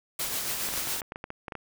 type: noise with tremolo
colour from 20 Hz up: white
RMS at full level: -30 dBFS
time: 0.19-1.01 s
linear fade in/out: 5 ms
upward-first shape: sine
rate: 7.2 Hz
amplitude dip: 35%
type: clicks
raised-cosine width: 0.5 ms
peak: -21 dBFS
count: 12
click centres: 0.688 / 0.738 / 0.777 / 0.873 / 1.018 / 1.121 / 1.159 / 1.241 / 1.304 / 1.482 / 1.522 / 1.553 s
effects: none